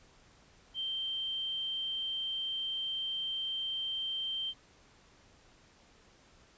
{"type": "tone", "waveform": "sine", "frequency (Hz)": 3136, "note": "G7", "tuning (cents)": 0, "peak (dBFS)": -33, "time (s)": [0.74, 4.54], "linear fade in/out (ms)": 50, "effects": ["pink hiss -62 dBFS RMS until 6.57 s", "resampled to 16000 Hz"]}